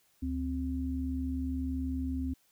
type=tone pair together; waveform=sine; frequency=73.3 / 261.4 Hz; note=D2 / C4; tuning=-3 / -1 cents; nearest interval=octave + minor seventh; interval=2202 cents; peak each=-34 / -33 dBFS; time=0.22-2.34 s; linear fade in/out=10 ms; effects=white hiss -69 dBFS RMS until 2.51 s